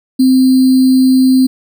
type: tone with sample-and-hold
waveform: sine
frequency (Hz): 260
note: C4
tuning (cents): -11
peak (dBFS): -5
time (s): 0.19-1.47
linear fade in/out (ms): 10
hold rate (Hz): 4410
effects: none